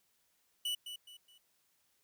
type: tone with echo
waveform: 45% pulse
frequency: 2960 Hz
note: F#7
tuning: in tune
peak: -33 dBFS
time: 0.65-0.75 s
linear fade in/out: 5 ms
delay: 210 ms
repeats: 3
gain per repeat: -9 dB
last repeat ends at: 1.38 s
effects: white hiss -75 dBFS RMS until 2.03 s